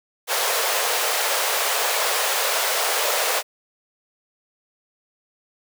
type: high-pass noise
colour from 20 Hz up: pink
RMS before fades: -22 dBFS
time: 0.27-3.43 s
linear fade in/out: 50 ms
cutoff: 450 Hz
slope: 48 dB/octave
effects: none